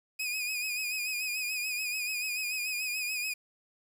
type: tone with vibrato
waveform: sawtooth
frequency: 2489 Hz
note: D#7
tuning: in tune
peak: -28 dBFS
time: 0.19-3.34 s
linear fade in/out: 10 ms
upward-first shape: sine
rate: 6.9 Hz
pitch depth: 55 cents each way
effects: 9-bit